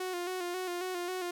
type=tone with vibrato; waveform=sawtooth; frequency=360.6 Hz; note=F#4; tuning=45 cents flat; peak=-30 dBFS; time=0-1.31 s; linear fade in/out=5 ms; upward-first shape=square; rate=3.7 Hz; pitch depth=43 cents each way; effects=none